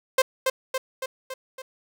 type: tone with echo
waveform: sawtooth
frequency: 523.3 Hz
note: C5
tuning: in tune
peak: -12 dBFS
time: 0.18-0.22 s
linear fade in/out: 5 ms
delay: 280 ms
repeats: 5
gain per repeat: -4 dB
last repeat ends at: 1.62 s
effects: none